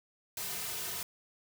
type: noise with comb filter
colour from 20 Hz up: white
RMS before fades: -38 dBFS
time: 0.37-1.03 s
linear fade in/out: 2 ms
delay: 3.6 ms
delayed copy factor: -0.95
effects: none